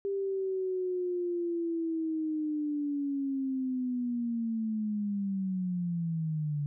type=linear sweep; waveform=sine; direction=down; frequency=397.7 to 143.6 Hz; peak=-29 dBFS; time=0.05-6.66 s; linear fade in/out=0 ms; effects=none